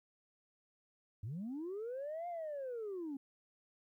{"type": "linear two-way sweep", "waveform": "sine", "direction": "up then down", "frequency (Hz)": [92.5, 711, 264.5], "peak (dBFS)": -38, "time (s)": [1.23, 3.17], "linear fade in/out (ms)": 5, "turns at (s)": 2.28, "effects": ["tanh soft clip ceiling -37 dBFS", "13-bit"]}